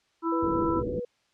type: harmonic tone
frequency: 331.1 Hz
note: E4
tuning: 8 cents sharp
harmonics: 1 / 3 / 4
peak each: -26 / -31 / -32 dBFS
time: 0.22-0.83 s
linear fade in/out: 50 ms
type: tone with vibrato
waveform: sine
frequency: 490.4 Hz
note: B4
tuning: 12 cents flat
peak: -31 dBFS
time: 0.32-1.05 s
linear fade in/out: 5 ms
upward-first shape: triangle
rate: 5.2 Hz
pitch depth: 17 cents each way
type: low-pass noise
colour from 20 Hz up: white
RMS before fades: -33 dBFS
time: 0.42-1 s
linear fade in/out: 10 ms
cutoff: 460 Hz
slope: 48 dB/octave
effects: white hiss -69 dBFS RMS until 1.33 s + low-pass 5000 Hz 12 dB/octave